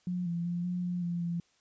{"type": "tone with pitch steps", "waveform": "sine", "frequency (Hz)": [179.1, 170.6, 174, 178.7, 177.4, 172.7, 171], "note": ["F3", "F3", "F3", "F3", "F3", "F3", "F3"], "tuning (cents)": [44, -40, -6, 40, 27, -19, -36], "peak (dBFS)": -30, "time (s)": [0.07, 1.4], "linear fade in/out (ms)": 2, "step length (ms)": 190, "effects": ["white hiss -69 dBFS RMS until 1.6 s", "resampled to 16000 Hz"]}